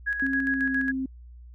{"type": "tone with tremolo", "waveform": "sine", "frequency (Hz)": 1661.2, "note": "G#6", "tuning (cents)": 0, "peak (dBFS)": -23, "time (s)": [0.06, 0.92], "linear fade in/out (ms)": 20, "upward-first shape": "square", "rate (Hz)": 7.3, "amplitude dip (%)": 50}
{"type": "tone with pitch glide", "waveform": "sine", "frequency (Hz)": [268.3, 263.8], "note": ["C4", "C4"], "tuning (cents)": [44, 14], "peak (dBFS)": -26, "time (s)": [0.22, 1.06], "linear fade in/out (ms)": 5, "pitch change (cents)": -30, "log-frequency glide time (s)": [0.49, 0.72]}
{"effects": ["added 60 Hz sine -43 dBFS peak until 1.54 s"]}